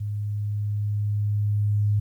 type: tone with level ramp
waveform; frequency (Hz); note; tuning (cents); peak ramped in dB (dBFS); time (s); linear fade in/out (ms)
sine; 103.83; G#2; 0; -26 to -18; 0-2; 10
effects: 10-bit